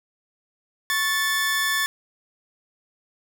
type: tone pair together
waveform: sawtooth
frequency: 1103.7 / 1752 Hz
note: C#6 / A6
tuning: -8 / -8 cents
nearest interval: minor sixth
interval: 800 cents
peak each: -25 / -18 dBFS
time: 0.9-1.86 s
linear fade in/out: 0 ms
effects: none